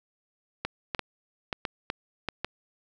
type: clicks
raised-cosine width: 0.3 ms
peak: -13 dBFS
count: 8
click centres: 0.65 / 0.948 / 0.993 / 1.528 / 1.652 / 1.901 / 2.287 / 2.446 s
effects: none